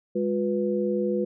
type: tone cluster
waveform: sine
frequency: 204.5 / 358.9 / 491.8 Hz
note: G#3 / F4 / B4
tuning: -26 / +47 / -7 cents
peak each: -27 dBFS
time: 0.15-1.25 s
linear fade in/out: 10 ms
effects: none